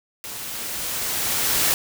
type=noise with level ramp; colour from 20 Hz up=white; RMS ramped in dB=-34 to -19 dBFS; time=0.24-1.74 s; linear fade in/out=0 ms; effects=none